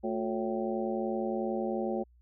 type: harmonic tone with a mistuned harmonic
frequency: 110.8 Hz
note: A2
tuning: 13 cents sharp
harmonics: 2 / 3 / 4 / 5 / 6 / 7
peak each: -34 / -34 / -40 / -36 / -43 / -39 dBFS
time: 0.03-2.04 s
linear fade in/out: 20 ms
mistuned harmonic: 3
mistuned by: +140 cents
effects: added 60 Hz sine -58 dBFS peak until 2.21 s

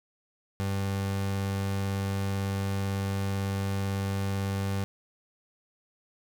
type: tone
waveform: 30% pulse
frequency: 98 Hz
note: G2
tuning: in tune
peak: -25 dBFS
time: 0.6-4.84 s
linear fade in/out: 0 ms
effects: none

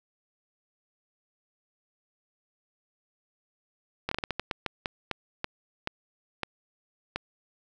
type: slowing click train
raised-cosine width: 0.3 ms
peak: -13 dBFS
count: 15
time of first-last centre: 4.09-7.16 s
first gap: 24 ms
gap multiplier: 1.3
effects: none

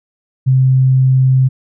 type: tone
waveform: sine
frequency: 130.81 Hz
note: C3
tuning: in tune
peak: -7 dBFS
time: 0.46-1.49 s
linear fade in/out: 20 ms
effects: none

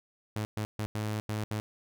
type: tone bursts at uneven times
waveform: sawtooth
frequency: 107 Hz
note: A2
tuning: 48 cents flat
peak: -27 dBFS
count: 6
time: 0.36-0.45 / 0.57-0.65 / 0.79-0.86 / 0.95-1.2 / 1.29-1.44 / 1.51-1.6 s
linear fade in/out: 0 ms
effects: none

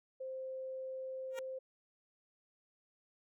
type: tone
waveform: sine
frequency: 523.3 Hz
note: C5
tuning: in tune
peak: -40 dBFS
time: 0.2-1.59 s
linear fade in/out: 10 ms
type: tone with exponential growth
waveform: 10% pulse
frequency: 469.3 Hz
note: A#4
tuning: 12 cents sharp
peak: -32 dBFS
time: 1.3-1.39 s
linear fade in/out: 1 ms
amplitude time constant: 18 ms
effects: none

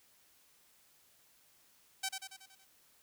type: tone with echo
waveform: 5% pulse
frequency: 769 Hz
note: G5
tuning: 33 cents flat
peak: -22 dBFS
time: 2.03-2.09 s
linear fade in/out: 10 ms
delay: 93 ms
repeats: 6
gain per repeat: -5 dB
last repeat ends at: 2.648 s
effects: white hiss -67 dBFS RMS until 3.02 s

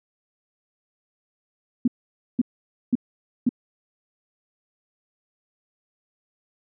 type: tone bursts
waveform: sine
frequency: 244.2 Hz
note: B3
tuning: 19 cents flat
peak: -15 dBFS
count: 4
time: 1.85-3.492 s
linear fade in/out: 5 ms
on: 28 ms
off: 510 ms
effects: none

